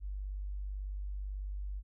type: tone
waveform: sine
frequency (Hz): 49.08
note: G1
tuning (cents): +3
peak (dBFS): -36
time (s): 0-1.83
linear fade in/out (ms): 50
effects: none